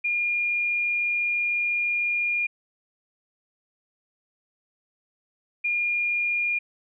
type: tone pair in turn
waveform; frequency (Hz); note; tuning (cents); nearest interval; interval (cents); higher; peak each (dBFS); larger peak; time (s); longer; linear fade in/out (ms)
sine; 2418 / 2418; D7 / D7; +50 / +50; unison; 0; neither; -22; neither; 0.04-2.47 / 5.64-6.59; first; 10
effects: none